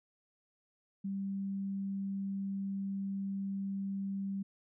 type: tone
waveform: sine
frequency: 196 Hz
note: G3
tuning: in tune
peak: -34 dBFS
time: 1.04-4.43 s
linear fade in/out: 10 ms
effects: none